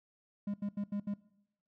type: tone bursts at uneven times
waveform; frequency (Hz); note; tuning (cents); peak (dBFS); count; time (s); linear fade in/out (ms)
triangle; 203.6; G#3; -34; -31; 5; 0.47-0.54 / 0.62-0.69 / 0.77-0.84 / 0.92-1 / 1.07-1.14; 5
effects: noise-tail reverb RT60 0.8 s tail -19 dB re dry